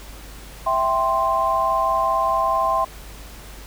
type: chord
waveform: sine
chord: C major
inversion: first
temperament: equal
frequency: 659.3 / 784 / 1046.5 Hz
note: E5 / G5 / C6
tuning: 0 / 0 / 0 cents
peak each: -23 / -24 / -19 dBFS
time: 0.66-2.85 s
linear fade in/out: 10 ms
effects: added 50 Hz sine -39 dBFS peak until 3.66 s + pink hiss -42 dBFS RMS until 3.66 s